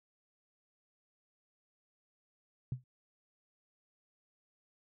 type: tone with exponential decay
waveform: sine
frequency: 126.6 Hz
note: B2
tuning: 43 cents sharp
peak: -29 dBFS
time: 2.72-2.84 s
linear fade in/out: 2 ms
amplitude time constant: 24 ms
effects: none